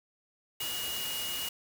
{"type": "tone in noise", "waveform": "sine", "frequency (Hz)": 2881, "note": "F#7", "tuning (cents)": -47, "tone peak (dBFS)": -36, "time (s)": [0.6, 1.49], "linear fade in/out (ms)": 5, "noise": "white", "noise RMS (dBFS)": -37, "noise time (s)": [0.6, 1.49], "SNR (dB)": -2, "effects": []}